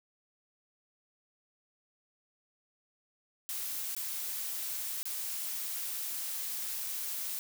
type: noise with dropouts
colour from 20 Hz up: blue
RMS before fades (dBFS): -37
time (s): 3.49-7.39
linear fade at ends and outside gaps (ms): 0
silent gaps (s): 3.95-3.965 / 5.03-5.055
effects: none